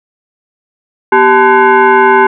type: tone with frequency modulation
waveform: sine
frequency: 243.3 Hz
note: B3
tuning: 26 cents flat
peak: -3 dBFS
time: 1.12-2.27 s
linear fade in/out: 5 ms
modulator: 632 Hz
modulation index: 2.1
effects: none